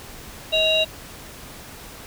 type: tone cluster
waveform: sine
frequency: 634 / 2783 / 3834 Hz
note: D#5 / F7 / A#7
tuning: +32 / -7 / +48 cents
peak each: -20 dBFS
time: 0.52-0.85 s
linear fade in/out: 20 ms
effects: tanh soft clip ceiling -9 dBFS + pink hiss -40 dBFS RMS until 2.06 s